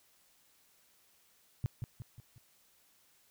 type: tone with echo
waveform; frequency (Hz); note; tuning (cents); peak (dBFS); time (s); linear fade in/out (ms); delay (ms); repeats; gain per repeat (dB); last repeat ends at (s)
sine; 119.6; A#2; +45; -28; 1.64-1.66; 0; 180; 4; -6; 2.38
effects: white hiss -68 dBFS RMS until 3.3 s